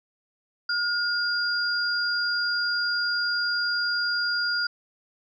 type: tone pair together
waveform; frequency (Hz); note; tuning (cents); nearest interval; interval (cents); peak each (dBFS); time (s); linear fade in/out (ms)
sine; 1430 / 4810; F6 / D8; +41 / +41; octave + major sixth; 2100; -25 / -27; 0.69-4.67; 5
effects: none